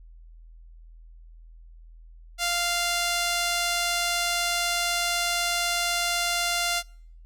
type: tone with band-pass filter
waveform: sawtooth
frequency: 696 Hz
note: F5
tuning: 6 cents flat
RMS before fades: -26 dBFS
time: 2.38-6.83 s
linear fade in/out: 50 ms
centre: 5500 Hz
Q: 0.53
effects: noise-tail reverb RT60 0.6 s tail -26 dB re dry + added 41 Hz sine -45 dBFS peak until 7.25 s